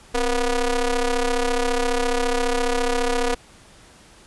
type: ring-modulated tone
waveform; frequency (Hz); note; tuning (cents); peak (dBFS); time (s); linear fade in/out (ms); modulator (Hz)
sawtooth; 245.3; B3; -12; -12; 0.14-3.35; 10; 228
effects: pink hiss -49 dBFS RMS until 4.26 s + resampled to 24000 Hz